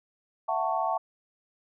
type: chord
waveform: sine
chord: F# minor seventh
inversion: third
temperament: just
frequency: 666 / 740 / 888 / 1110 Hz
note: E5 / F#5 / A5 / C#6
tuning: +18 / 0 / +16 / +2 cents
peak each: -31 / -30 / -30 / -32 dBFS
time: 0.48-0.98 s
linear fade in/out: 10 ms
effects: none